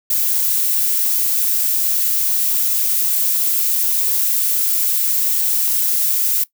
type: noise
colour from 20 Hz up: violet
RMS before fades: -17 dBFS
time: 0.1-6.44 s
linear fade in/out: 5 ms
effects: noise-tail reverb RT60 0.1 s tail -19 dB re dry